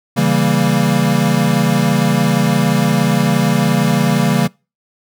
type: chord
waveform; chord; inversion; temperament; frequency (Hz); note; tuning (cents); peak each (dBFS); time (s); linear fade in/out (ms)
square; C# diminished seventh; none; equal; 138.59 / 164.81 / 196 / 233.1; C#3 / E3 / G3 / Bb3; 0 / 0 / 0 / 0; -18; 0.16-4.48; 20
effects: noise-tail reverb RT60 0.3 s tail -26 dB re dry